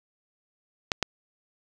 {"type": "clicks", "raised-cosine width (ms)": 0.2, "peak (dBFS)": -6, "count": 2, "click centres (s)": [0.918, 1.027], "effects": []}